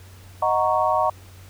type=chord; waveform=sine; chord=D# minor seventh; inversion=none; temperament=equal; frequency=622.3 / 740 / 932.3 / 1108.7 Hz; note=D#5 / F#5 / A#5 / C#6; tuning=0 / 0 / 0 / 0 cents; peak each=-23 dBFS; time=0.42-1.1 s; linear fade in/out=5 ms; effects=added 93 Hz sine -43 dBFS peak until 1.49 s + pink hiss -50 dBFS RMS until 1.49 s